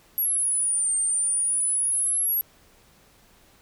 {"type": "exponential two-way sweep", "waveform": "sine", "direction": "down then up", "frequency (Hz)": [11560, 8700, 11560], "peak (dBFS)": -21, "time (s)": [0.18, 2.41], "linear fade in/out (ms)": 0, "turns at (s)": 0.95, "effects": ["pink hiss -57 dBFS RMS until 3.61 s"]}